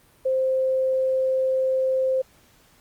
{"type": "tone", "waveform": "sine", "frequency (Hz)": 523.3, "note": "C5", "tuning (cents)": 0, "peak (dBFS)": -19, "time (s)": [0.25, 2.22], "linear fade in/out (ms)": 10, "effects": ["pink hiss -57 dBFS RMS until 2.8 s", "Opus 32 kbps"]}